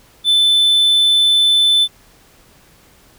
triangle tone, 3520 Hz, A7, in tune, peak -8 dBFS, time 0.24-1.88 s, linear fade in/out 50 ms, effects pink hiss -49 dBFS RMS until 3.18 s

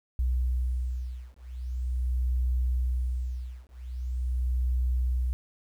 sine beating tone pair, 62.1 / 62.53 Hz, B1 / B1, +10 / +22 cents, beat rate 0.43 Hz, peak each -29 dBFS, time 0.19-5.33 s, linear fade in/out 0 ms, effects 10-bit

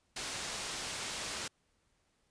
white low-pass noise, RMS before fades -40 dBFS, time 0.16-1.48 s, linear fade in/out 5 ms, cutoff 7000 Hz, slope 12 dB/octave, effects pink hiss -75 dBFS RMS until 2.3 s + resampled to 22050 Hz

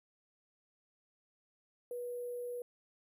sine tone with sample-and-hold, 487.3 Hz, B4, 23 cents flat, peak -38 dBFS, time 1.91-2.62 s, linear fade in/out 2 ms, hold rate 11025 Hz, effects none

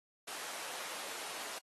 pink high-pass noise, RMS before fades -44 dBFS, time 0.27-1.59 s, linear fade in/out 10 ms, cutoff 610 Hz, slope 12 dB/octave, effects AAC 32 kbps

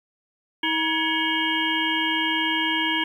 harmonic tone with a mistuned harmonic, 318.5 Hz, D#4, 41 cents sharp, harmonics 1 / 3 / 5 / 7 / 9 / 10, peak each -28 / -28 / -28 / -28 / -28 / -28 dBFS, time 0.63-3.04 s, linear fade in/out 5 ms, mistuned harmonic 5, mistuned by +90 cents, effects 9-bit

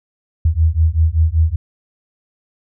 sine beating tone pair, 78 / 83.2 Hz, D#2 / E2, +5 / +17 cents, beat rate 5.2 Hz, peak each -14 dBFS, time 0.45-1.56 s, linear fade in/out 5 ms, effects none

